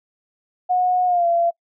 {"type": "tone with pitch glide", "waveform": "sine", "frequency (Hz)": [728, 683.2], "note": ["F#5", "F5"], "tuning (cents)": [-28, -38], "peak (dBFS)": -15, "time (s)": [0.69, 1.51], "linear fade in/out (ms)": 20, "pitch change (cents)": -110, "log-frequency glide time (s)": [1.06, 1.26], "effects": ["noise-tail reverb RT60 0.1 s tail -24 dB re dry"]}